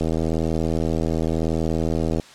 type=click train; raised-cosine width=2 ms; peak=-10 dBFS; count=178; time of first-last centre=0.01-2.198 s; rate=80.9 Hz; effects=white hiss -45 dBFS RMS until 2.34 s + low-pass 6000 Hz 12 dB/octave